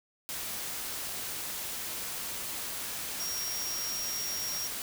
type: tone in noise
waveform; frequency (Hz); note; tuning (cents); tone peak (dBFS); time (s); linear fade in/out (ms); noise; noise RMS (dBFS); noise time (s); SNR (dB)
sine; 5610; F8; +7; -34; 3.2-4.67; 0; white; -37; 0.29-4.82; 0
effects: none

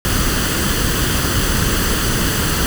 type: noise with comb filter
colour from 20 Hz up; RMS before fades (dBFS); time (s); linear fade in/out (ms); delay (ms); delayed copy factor
pink; -17; 0.05-2.66; 0; 0.65; +0.55
effects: none

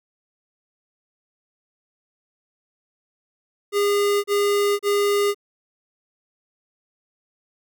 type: tone bursts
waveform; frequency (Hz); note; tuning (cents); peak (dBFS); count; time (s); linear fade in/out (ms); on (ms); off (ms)
square; 407.1; G#4; -35; -18; 3; 3.72-5.346; 50; 520; 33
effects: none

